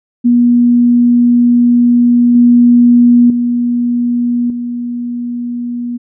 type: tone with level steps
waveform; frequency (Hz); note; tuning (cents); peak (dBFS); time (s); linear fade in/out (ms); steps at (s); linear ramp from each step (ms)
sine; 241; B3; -42; -5 / -3 / -10 / -16; 0.24-5.98; 20; 2.35 / 3.3 / 4.5; 2
effects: none